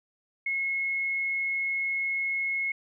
sine tone, 2173 Hz, C#7, 35 cents flat, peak -26 dBFS, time 0.46-2.72 s, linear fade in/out 5 ms, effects none

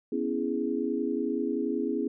sine chord, C# minor seventh, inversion third, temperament equal, 246.9 / 277.2 / 329.6 / 415.3 Hz, B3 / C#4 / E4 / G#4, 0 / 0 / 0 / 0 cents, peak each -32 dBFS, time 0.12-2.08 s, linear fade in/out 5 ms, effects none

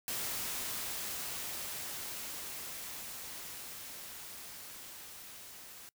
white noise with level ramp, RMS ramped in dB -37 to -51 dBFS, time 0.08-5.89 s, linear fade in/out 0 ms, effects noise-tail reverb RT60 0.1 s tail -24 dB re dry

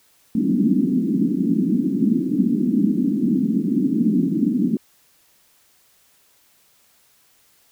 pink band-pass noise, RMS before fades -19 dBFS, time 0.35-4.77 s, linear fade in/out 2 ms, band 190 to 300 Hz, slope 48 dB/octave, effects white hiss -58 dBFS RMS until 7.71 s

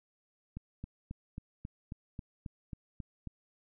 click train, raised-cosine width 5 ms, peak -28 dBFS, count 11, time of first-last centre 0.57-3.273 s, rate 3.7 Hz, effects none

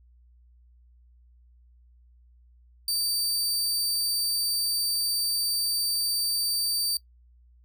sawtooth tone, 4631 Hz, D8, 25 cents flat, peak -22 dBFS, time 2.88-6.97 s, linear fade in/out 2 ms, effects noise-tail reverb RT60 0.1 s tail -20 dB re dry + added 60 Hz sine -54 dBFS peak until 7.64 s

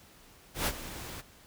pink noise with ADSR envelope, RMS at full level -28 dBFS, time 0.54-1.22 s, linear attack 130 ms, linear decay 46 ms, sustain -14 dB, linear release 25 ms, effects pink hiss -57 dBFS RMS until 1.46 s

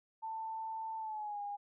sine tone with pitch glide, 889 to 815.2 Hz, A5 to G#5, +18 to -32 cents, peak -38 dBFS, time 0.22-1.57 s, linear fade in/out 20 ms, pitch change -150 cents, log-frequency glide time 0.98-1.41 s, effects none

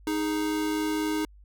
square tone pair together, 311.1 / 415.3 Hz, D#4 / G#4, 0 / 0 cents, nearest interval perfect fourth, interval 500 cents, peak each -27 / -34 dBFS, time 0.07-1.25 s, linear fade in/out 2 ms, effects added 50 Hz sine -49 dBFS peak until 1.44 s

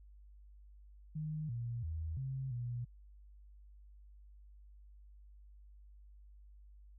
sine tone with pitch steps, 154.6 / 118.4 / 80 / 133 / 121 Hz, D#3 / A#2 / D#2 / C3 / B2, -11 / +27 / +49 / +29 / -35 cents, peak -37 dBFS, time 1.15-2.85 s, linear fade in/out 10 ms, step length 340 ms, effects added 50 Hz sine -55 dBFS peak until 6.98 s

